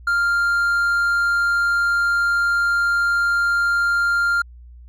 triangle tone, 1396.9 Hz, F6, in tune, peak -14 dBFS, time 0.07-4.42 s, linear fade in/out 5 ms, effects added 60 Hz sine -39 dBFS peak until 4.88 s

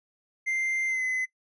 triangle tone with pitch glide, 2090 to 2033 Hz, C7 to B6, -2 to +50 cents, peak -24 dBFS, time 0.46-1.26 s, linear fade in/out 20 ms, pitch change -48 cents, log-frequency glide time 0.87-1.03 s, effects noise-tail reverb RT60 0.1 s tail -19 dB re dry + resampled to 24000 Hz

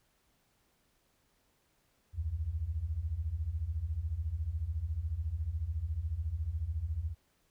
sine beating tone pair, 70.5 / 84.5 Hz, C#2 / E2, +30 / +43 cents, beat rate 14 Hz, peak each -37 / -34 dBFS, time 2.13-7.15 s, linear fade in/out 50 ms, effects pink hiss -73 dBFS RMS until 7.5 s

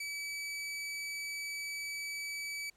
sawtooth tone, 2293 Hz, D7, 42 cents flat, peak -34 dBFS, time 0-2.7 s, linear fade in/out 5 ms, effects pink hiss -70 dBFS RMS until 2.76 s + low-pass 11000 Hz 12 dB/octave

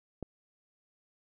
click, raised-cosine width 2 ms, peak -24 dBFS, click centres 0.227 s, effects none

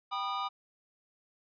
square chord, G augmented, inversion none, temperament just, 784 / 980 / 1225 Hz, G5 / B5 / D#6, 0 / -14 / -27 cents, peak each -39 / -39 / -35 dBFS, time 0.11-0.49 s, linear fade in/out 20 ms, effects resampled to 11025 Hz

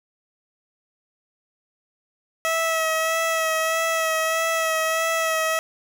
15% pulse tone with vibrato, 647 Hz, E5, 32 cents flat, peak -14 dBFS, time 2.45-5.59 s, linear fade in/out 0 ms, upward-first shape sine, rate 1.6 Hz, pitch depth 22 cents each way, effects none

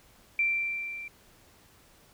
sine tone with level ramp, 2352 Hz, D7, 2 cents sharp, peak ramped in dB -22 to -38 dBFS, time 0.39-1.08 s, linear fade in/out 2 ms, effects pink hiss -59 dBFS RMS until 2.13 s

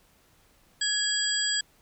sine tone cluster, 1674 / 3286 / 4785 / 7710 Hz, G#6 / G#7 / D8 / B8, +13 / -19 / +32 / -43 cents, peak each -30 dBFS, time 0.81-1.61 s, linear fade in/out 5 ms, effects pink hiss -62 dBFS RMS until 1.81 s

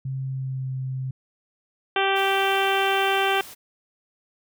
sine tone with pitch glide, 133.1 to 130.96 Hz, C3 to C3, +30 to +2 cents, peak -26 dBFS, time 0.05-1.11 s, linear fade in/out 5 ms, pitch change -28 cents, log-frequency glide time 0.24-0.7 s
harmonic tone, 390 Hz, G4, 9 cents flat, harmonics 1 / 2 / 3 / 4 / 5 / 6 / 7 / 8 / 9, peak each -25 / -24 / -29 / -27 / -33 / -31 / -30 / -30 / -37 dBFS, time 1.96-3.41 s, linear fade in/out 2 ms
white noise, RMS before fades -42 dBFS, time 2.15-3.55 s, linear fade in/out 20 ms
effects none

